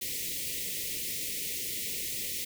white band-stop noise, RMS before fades -35 dBFS, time 0.01-2.45 s, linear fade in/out 10 ms, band 540 to 1900 Hz, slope 96 dB/octave, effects none

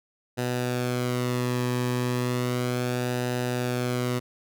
sawtooth tone with flanger, 123.9 Hz, B2, 6 cents sharp, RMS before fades -27 dBFS, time 0.37-4.2 s, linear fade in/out 20 ms, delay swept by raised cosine 0.9 to 1.42 ms, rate 0.34 Hz, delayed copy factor -0.6, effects none

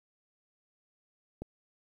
click, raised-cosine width 2 ms, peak -25 dBFS, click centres 1.42 s, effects 10-bit

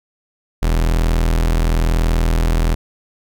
40% pulse tone, 41 Hz, E1, 9 cents flat, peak -12 dBFS, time 0.62-2.75 s, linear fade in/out 10 ms, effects none

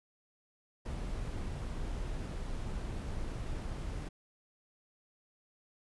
brown noise, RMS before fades -38 dBFS, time 0.85-4.09 s, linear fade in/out 10 ms, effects resampled to 24000 Hz

